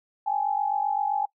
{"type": "tone pair together", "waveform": "sine", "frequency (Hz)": [802.3, 850], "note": ["G5", "G#5"], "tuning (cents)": [40, 40], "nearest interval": "minor second", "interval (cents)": 100, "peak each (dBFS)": -26, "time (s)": [0.26, 1.26], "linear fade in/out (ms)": 10, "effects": ["noise-tail reverb RT60 0.1 s tail -22 dB re dry"]}